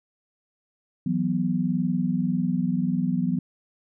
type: chord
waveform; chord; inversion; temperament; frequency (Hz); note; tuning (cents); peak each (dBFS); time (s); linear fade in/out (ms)
sine; E suspended second; none; equal; 164.81 / 185 / 246.9; E3 / F#3 / B3; 0 / 0 / 0; -27 / -25 / -26; 1.06-3.39; 5
effects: none